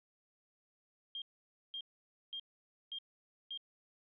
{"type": "tone bursts", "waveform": "sine", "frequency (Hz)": 3209, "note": "G7", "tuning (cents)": 40, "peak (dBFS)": -40, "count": 5, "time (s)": [1.15, 3.575], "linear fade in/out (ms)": 2, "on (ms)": 69, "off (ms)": 520, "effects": []}